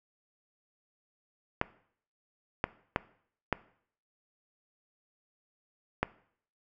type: clicks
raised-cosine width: 0.5 ms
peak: -11 dBFS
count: 5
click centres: 1.614 / 2.641 / 2.961 / 3.527 / 6.03 s
effects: noise-tail reverb RT60 0.6 s tail -19 dB re dry